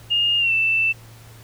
sine tone with pitch glide, 2834 to 2660 Hz, F7 to E7, +25 to +15 cents, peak -16 dBFS, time 0.1-0.93 s, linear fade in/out 20 ms, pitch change -110 cents, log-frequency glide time 0.38-0.53 s, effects added 113 Hz sine -43 dBFS peak until 1.43 s + pink hiss -48 dBFS RMS until 1.43 s

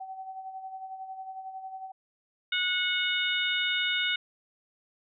sine tone with tremolo, 762 Hz, G5, 49 cents flat, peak -35 dBFS, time 0-1.92 s, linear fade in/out 10 ms, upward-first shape sine, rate 11 Hz, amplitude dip 55%
harmonic tone, 731 Hz, F#5, 21 cents flat, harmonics 2 / 3 / 4 / 5, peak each -31 / -31 / -31 / -31 dBFS, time 2.52-4.16 s, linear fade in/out 5 ms
effects none

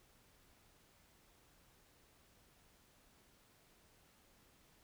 silence, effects pink hiss -69 dBFS RMS until 4.83 s

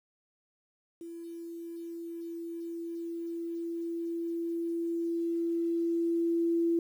sine tone with level ramp, 336.5 Hz, E4, 36 cents sharp, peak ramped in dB -40 to -24 dBFS, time 1.01-6.79 s, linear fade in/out 2 ms, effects 10-bit

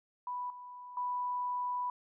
sine tone with level steps, 987.8 Hz, B5, in tune, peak -35 / -45 / -32 dBFS, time 0.27-1.9 s, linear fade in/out 2 ms, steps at 0.5 / 0.97 s, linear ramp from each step 2 ms, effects none

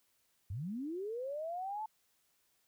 sine linear sweep, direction up, 82.2 to 887 Hz, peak -37 dBFS, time 0.5-1.86 s, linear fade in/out 5 ms, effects white hiss -75 dBFS RMS until 2.67 s

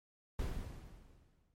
brown noise with exponential decay, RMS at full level -36 dBFS, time 0.39-1.54 s, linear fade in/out 2 ms, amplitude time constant 250 ms, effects MP3 64 kbps

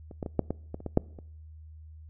clicks, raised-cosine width 2 ms, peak -30 / -19 / -21 / -10 / -16 / -22 / -30 / -20 / -7 / -30 dBFS, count 10, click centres 0.112 / 0.228 / 0.262 / 0.393 / 0.506 / 0.744 / 0.804 / 0.863 / 0.974 / 1.188 s, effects noise-tail reverb RT60 0.7 s tail -24 dB re dry + added 78 Hz sine -45 dBFS peak until 2.09 s

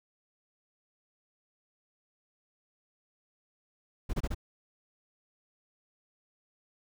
brown noise bursts, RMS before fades -30 dBFS, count 4, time 4.09-4.347 s, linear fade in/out 10 ms, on 44 ms, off 27 ms, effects none

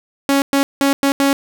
sawtooth tone bursts at uneven times, 277.2 Hz, C#4, in tune, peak -8 dBFS, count 5, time 0.29-0.42 / 0.53-0.63 / 0.81-0.93 / 1.03-1.12 / 1.2-1.33 s, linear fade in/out 0 ms, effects none

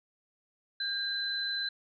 sine tone pair together, 1602 / 4037 Hz, G6 / B7, +37 / +37 cents, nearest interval octave + major third, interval 1600 cents, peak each -35 / -32 dBFS, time 0.8-1.69 s, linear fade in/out 5 ms, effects none

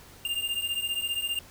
square beating tone pair, 2794 / 2809 Hz, F7 / F7, 0 / +9 cents, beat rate 15 Hz, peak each -33 / -31 dBFS, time 0.25-1.39 s, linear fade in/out 2 ms, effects added 84 Hz sine -58 dBFS peak until 1.5 s + pink hiss -51 dBFS RMS until 1.5 s

